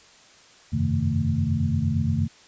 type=tone cluster; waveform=sine; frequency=88.4 / 97.1 / 133.2 / 155.7 / 223.7 Hz; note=F2 / G2 / C3 / D#3 / A3; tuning=+22 / -16 / +31 / +2 / +29 cents; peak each=-27 dBFS; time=0.72-2.28 s; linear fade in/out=20 ms; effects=white hiss -52 dBFS RMS until 2.47 s + resampled to 16000 Hz